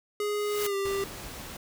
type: tone with pitch glide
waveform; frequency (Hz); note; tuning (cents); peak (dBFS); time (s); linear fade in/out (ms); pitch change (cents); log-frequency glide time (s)
square; 415.3 to 394.3; G#4 to G4; 0 to +10; -28; 0.2-1.04; 2; -90; 0.63-0.75
type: noise with exponential growth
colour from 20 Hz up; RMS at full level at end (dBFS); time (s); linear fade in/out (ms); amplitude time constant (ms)
white; -31; 0.21-0.67; 5; 100
type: noise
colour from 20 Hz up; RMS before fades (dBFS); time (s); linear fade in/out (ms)
pink; -41; 0.85-1.57; 5
effects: none